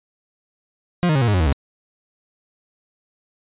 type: tone with pitch steps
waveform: 40% pulse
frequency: 176.5 / 154.54 / 135.32 / 118.48 / 103.74 / 90.84 / 79.54 / 69.64 Hz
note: F3 / D#3 / C#3 / A#2 / G#2 / F#2 / D#2 / C#2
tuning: +19 / -11 / -41 / +29 / -1 / -31 / +39 / +9 cents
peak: -14 dBFS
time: 1.03-1.526 s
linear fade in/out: 0 ms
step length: 62 ms
effects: resampled to 8000 Hz